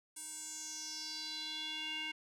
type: tone with band-pass filter sweep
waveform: square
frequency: 311.1 Hz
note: D#4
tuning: in tune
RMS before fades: -43 dBFS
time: 0.16-2.12 s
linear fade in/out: 10 ms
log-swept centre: 9000 to 2500 Hz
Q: 4.6
effects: none